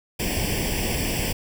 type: noise with comb filter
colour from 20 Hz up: pink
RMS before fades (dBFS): -25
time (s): 0.19-1.33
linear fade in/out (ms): 10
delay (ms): 0.38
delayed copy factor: +0.9
effects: none